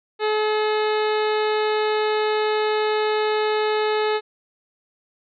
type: harmonic tone with a mistuned harmonic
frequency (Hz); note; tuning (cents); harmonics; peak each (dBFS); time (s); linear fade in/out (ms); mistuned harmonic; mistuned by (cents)
427.8; A4; -49; 1 / 2 / 3 / 4 / 5 / 6 / 7 / 8 / 9 / 10; -20 / -26 / -30 / -32 / -34 / -36 / -37 / -38 / -39 / -40; 0.19-4.21; 50; 8; +80
effects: none